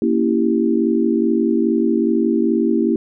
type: chord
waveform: sine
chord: A# diminished seventh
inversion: none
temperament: equal with one note detuned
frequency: 233.1 / 278 / 329.6 / 392 Hz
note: A#3 / C#4 / E4 / G4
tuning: 0 / +5 / 0 / 0 cents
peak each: -18 / -22 / -18 / -21 dBFS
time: 0.02-2.96 s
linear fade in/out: 2 ms
effects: none